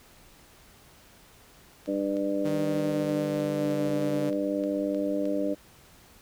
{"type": "click train", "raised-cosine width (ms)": 0.2, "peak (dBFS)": -30, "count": 12, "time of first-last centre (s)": [1.86, 5.255], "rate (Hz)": 3.24}
{"type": "harmonic tone", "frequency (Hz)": 99.3, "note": "G2", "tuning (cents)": 23, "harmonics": [2, 3, 4, 5, 6], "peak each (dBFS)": [-36, -28, -40, -33, -31], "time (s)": [1.87, 5.55], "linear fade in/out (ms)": 20}
{"type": "tone with pitch glide", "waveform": "sawtooth", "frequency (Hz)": [155.3, 144.07], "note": ["D#3", "D3"], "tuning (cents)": [-3, -33], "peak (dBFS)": -29, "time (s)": [2.44, 4.31], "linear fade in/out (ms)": 20, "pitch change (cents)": -130, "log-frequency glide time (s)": [2.73, 3.95]}
{"effects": ["pink hiss -55 dBFS RMS until 6.21 s"]}